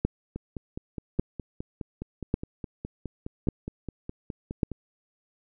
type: two click trains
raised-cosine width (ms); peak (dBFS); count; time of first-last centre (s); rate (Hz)
3; -21 / -10; 22 / 5; 0.36-4.717 / 0.05-4.632; 4.82 / 0.873
effects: none